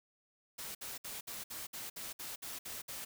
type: noise bursts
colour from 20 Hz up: white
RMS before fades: -44 dBFS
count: 11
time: 0.58-3.05 s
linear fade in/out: 10 ms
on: 170 ms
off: 60 ms
effects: none